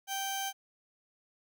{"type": "tone pair together", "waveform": "sawtooth", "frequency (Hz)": [781, 3124], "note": ["G5", "G7"], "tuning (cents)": [-7, -7], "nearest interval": "2 octaves", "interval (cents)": 2400, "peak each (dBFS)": [-31, -33], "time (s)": [0.07, 0.53], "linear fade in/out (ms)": 50, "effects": []}